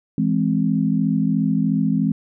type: chord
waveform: sine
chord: E augmented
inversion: none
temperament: equal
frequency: 164.81 / 207.7 / 261.6 Hz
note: E3 / G#3 / B#3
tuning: 0 / 0 / 0 cents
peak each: -21 / -20 / -21 dBFS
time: 0.18-2.12 s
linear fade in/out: 2 ms
effects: none